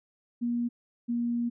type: tone pair in turn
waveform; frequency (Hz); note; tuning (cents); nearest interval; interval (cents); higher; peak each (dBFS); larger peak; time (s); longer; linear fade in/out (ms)
sine; 238.5 / 237.4; A#3 / A#3; +40 / +32; unison; 8; first; -26; neither; 0.41-0.69 / 1.08-1.5; second; 20
effects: none